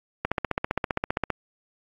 click train, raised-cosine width 0.5 ms, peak -9 dBFS, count 17, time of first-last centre 0.25-1.303 s, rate 15.2 Hz, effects AAC 64 kbps

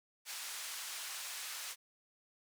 white band-pass noise, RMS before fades -44 dBFS, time 0.25-1.76 s, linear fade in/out 50 ms, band 1000 to 9200 Hz, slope 12 dB/octave, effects none

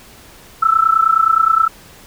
sine tone with amplitude modulation, 1318.5 Hz, E6, in tune, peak -6 dBFS, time 0.62-1.68 s, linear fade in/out 10 ms, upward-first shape sine, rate 29.6 Hz, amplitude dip 85%, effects pink hiss -42 dBFS RMS until 2.06 s

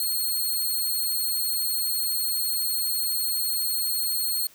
5% pulse tone, 4278 Hz, C8, 38 cents sharp, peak -17 dBFS, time 0-4.47 s, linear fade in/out 2 ms, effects white hiss -54 dBFS RMS until 4.54 s

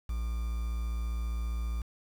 triangle tone with quantisation, 57.5 Hz, A#1, 23 cents flat, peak -28 dBFS, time 0.09-1.82 s, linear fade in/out 5 ms, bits 8, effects none

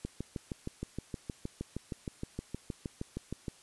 click train, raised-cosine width 3 ms, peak -23 dBFS, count 23, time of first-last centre 0.05-3.482 s, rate 6.41 Hz, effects white hiss -59 dBFS RMS until 3.62 s + resampled to 24000 Hz

